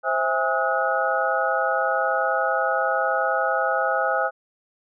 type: tone cluster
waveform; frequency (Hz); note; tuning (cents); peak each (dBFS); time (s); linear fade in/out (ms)
sine; 526 / 657 / 816 / 1273 / 1457; C5 / E5 / G#5 / D#6 / F#6; +9 / -6 / -31 / +39 / -27; -26; 0.03-4.31; 50
effects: none